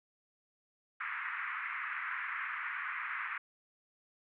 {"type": "band-pass noise", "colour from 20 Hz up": "white", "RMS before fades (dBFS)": -39, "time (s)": [1, 3.38], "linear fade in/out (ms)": 5, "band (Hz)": [1100, 2200], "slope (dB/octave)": 48, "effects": []}